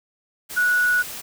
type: tone in noise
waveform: sine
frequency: 1468 Hz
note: F#6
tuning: 14 cents flat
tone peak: -16 dBFS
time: 0.56-1.03 s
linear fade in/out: 20 ms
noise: white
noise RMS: -34 dBFS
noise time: 0.49-1.22 s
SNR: +15 dB
effects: none